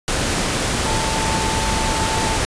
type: tone in noise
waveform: sine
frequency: 884 Hz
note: A5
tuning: 8 cents sharp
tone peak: -24 dBFS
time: 0.86-2.37 s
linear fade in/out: 0 ms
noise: pink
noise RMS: -20 dBFS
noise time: 0.08-2.45 s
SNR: -7 dB
effects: resampled to 22050 Hz